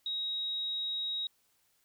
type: tone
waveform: sine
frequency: 3800 Hz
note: A#7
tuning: 33 cents sharp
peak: -32 dBFS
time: 0.06-1.27 s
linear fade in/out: 2 ms
effects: white hiss -72 dBFS RMS until 1.84 s